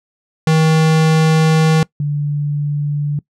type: tone pair in turn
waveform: square / sine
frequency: 158.7 / 146.12 Hz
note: D#3 / D3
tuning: +35 / -8 cents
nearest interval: minor second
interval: 143 cents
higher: first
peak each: -10 / -15 dBFS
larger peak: first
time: 0.47-1.83 / 2-3.19 s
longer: first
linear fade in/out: 2 ms
effects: noise-tail reverb RT60 0.1 s tail -22 dB re dry + low-pass 8000 Hz 12 dB/octave